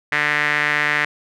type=tone with band-pass filter; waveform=sawtooth; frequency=148.7 Hz; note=D3; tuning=22 cents sharp; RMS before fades=-19 dBFS; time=0.12-1.05 s; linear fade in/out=5 ms; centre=1900 Hz; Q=4.4; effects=none